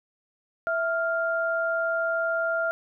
sine tone pair together, 659.2 / 1396.9 Hz, E5 / F6, 0 / 0 cents, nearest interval octave + minor second, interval 1300 cents, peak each -26 dBFS, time 0.67-2.71 s, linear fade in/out 0 ms, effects none

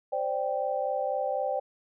sine chord, C suspended second, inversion none, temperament equal, 523.3 / 587.3 / 784 Hz, C5 / D5 / G5, 0 / 0 / 0 cents, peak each -31 dBFS, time 0.12-1.6 s, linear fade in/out 10 ms, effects none

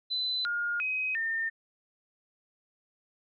sine tone with pitch steps, 4017 / 1421 / 2526 / 1812 Hz, B7 / F6 / D#7 / A#6, +29 / +30 / +26 / -50 cents, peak -28 dBFS, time 0.1-1.5 s, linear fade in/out 20 ms, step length 350 ms, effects none

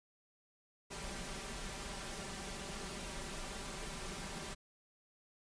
pink noise with comb filter, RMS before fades -44 dBFS, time 0.9-4.55 s, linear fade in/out 20 ms, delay 5.1 ms, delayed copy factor +0.65, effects resampled to 22050 Hz

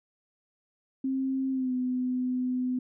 sine tone with pitch glide, 265.5 to 252.5 Hz, C4 to B3, +25 to +39 cents, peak -26 dBFS, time 1.04-2.79 s, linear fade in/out 5 ms, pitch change -86 cents, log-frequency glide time 1.51-1.73 s, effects none

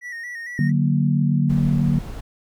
triangle tone with vibrato, 1900 Hz, A#6, 33 cents sharp, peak -28 dBFS, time 0.01-0.72 s, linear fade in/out 50 ms, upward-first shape square, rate 4.4 Hz, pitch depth 45 cents each way
sine chord, D augmented, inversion none, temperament equal, 146.83 / 185 / 233.1 Hz, D3 / F#3 / A#3, 0 / 0 / 0 cents, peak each -18 / -22 / -22 dBFS, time 0.59-1.99 s, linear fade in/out 2 ms
brown noise, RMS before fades -31 dBFS, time 1.49-2.21 s, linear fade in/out 10 ms
effects none

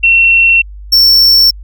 sine / square tone pair in turn, 2716 / 5432 Hz, F7 / F8, -49 / -49 cents, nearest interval octave, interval 1200 cents, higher second, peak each -4 dBFS, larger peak neither, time 0.03-0.62 / 0.92-1.51 s, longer neither, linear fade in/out 10 ms, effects added 50 Hz sine -26 dBFS peak until 1.63 s

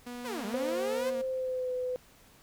sawtooth tone with vibrato, 240 Hz, B3, 49 cents flat, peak -35 dBFS, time 0.06-1.22 s, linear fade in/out 10 ms, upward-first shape square, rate 2.3 Hz, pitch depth 27 cents each way
sawtooth linear two-way sweep, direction down then up, 540 to 193 to 532 Hz, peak -31 dBFS, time 0.24-1.11 s, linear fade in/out 20 ms, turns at 0.45 s
sine tone with pitch glide, 523.3 to 503.4 Hz, C5 to B4, 0 to +33 cents, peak -30 dBFS, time 0.54-1.96 s, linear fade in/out 0 ms, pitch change -67 cents, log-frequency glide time 1.24-1.73 s
effects pink hiss -59 dBFS RMS until 2.42 s

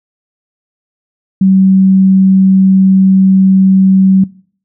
sine tone, 190.7 Hz, G3, 47 cents flat, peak -4 dBFS, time 1.41-4.24 s, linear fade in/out 5 ms, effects noise-tail reverb RT60 0.5 s tail -21 dB re dry

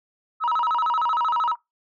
sine tone with vibrato, 1108.7 Hz, C#6, in tune, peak -17 dBFS, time 0.4-1.56 s, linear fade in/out 50 ms, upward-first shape square, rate 13 Hz, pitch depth 260 cents each way, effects noise-tail reverb RT60 0.2 s tail -24 dB re dry + tanh soft clip ceiling -18 dBFS

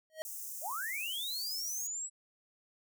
square tone with exponential growth, 631 Hz, D#5, 24 cents sharp, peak -34 dBFS, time 0.1-0.22 s, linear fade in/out 0 ms, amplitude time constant 26 ms
white high-pass noise, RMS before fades -43 dBFS, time 0.25-1.87 s, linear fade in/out 2 ms, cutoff 6000 Hz, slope 48 dB/octave
sine linear sweep, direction up, 523.3 to 7902 Hz, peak -36 dBFS, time 0.61-2.1 s, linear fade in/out 50 ms
effects none

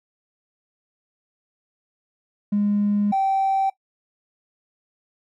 triangle tone pair in turn, 205.5 / 775.9 Hz, G#3 / G5, -18 / -18 cents, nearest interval octave + major seventh, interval 2300 cents, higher second, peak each -14 dBFS, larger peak neither, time 2.52-3.12 / 3.12-3.7 s, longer first, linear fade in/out 10 ms, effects noise-tail reverb RT60 0.1 s tail -21 dB re dry + tanh soft clip ceiling -15 dBFS

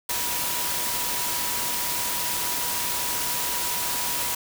sine tone in noise, 969 Hz, B5, 33 cents flat, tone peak -35 dBFS, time 0.09-4.35 s, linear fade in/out 5 ms, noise white, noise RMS -27 dBFS, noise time 0.09-4.35 s, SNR -11 dB, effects none

